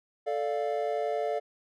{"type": "chord", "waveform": "triangle", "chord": "D minor", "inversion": "second", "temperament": "equal", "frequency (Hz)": [440, 587.3, 698.5], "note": ["A4", "D5", "F5"], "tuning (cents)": [0, 0, 0], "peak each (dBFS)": -30, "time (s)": [0.26, 1.4], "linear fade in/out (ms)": 20, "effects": []}